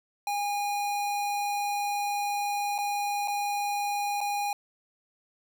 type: tone with dropouts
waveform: square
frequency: 817 Hz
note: G#5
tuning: 29 cents flat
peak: -28 dBFS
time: 0.27-4.53 s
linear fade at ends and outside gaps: 2 ms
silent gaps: 2.781-2.786 / 3.276-3.281 / 4.206-4.212 s
effects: none